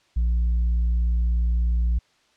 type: tone with tanh clipping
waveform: sine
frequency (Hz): 58.4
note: A#1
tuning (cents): +4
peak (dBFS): -19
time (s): 0.16-1.99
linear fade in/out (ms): 10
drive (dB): 2
effects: white hiss -62 dBFS RMS until 2.36 s + low-pass 5000 Hz 12 dB/octave